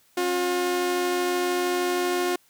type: tone pair together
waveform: sawtooth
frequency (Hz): 271.3 / 357.4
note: C#4 / F4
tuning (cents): -37 / +40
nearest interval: perfect fourth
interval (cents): 477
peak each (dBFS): -29 / -19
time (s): 0.17-2.36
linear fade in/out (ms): 5
effects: white hiss -61 dBFS RMS until 2.49 s